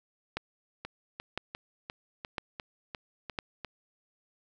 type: two click trains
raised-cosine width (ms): 0.3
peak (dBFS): -22 / -16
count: 9 / 4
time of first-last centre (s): 0.85-3.647 / 0.37-3.388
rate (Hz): 2.86 / 0.994
effects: none